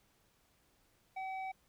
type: tone with low-pass filter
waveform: square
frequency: 762 Hz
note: G5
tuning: 49 cents flat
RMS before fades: -41 dBFS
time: 1.16-1.52 s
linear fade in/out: 10 ms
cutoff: 1800 Hz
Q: 4.2
effects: pink hiss -72 dBFS RMS until 1.68 s